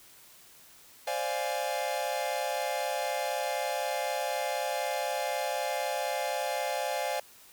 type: chord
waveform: 45% pulse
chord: D half-diminished seventh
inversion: third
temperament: equal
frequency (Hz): 523.3 / 587.3 / 698.5 / 830.6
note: C5 / D5 / F5 / Ab5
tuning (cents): 0 / 0 / 0 / 0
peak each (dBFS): -36 / -35 / -35 / -35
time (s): 1.07-7.2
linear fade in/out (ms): 5
effects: white hiss -55 dBFS RMS until 7.52 s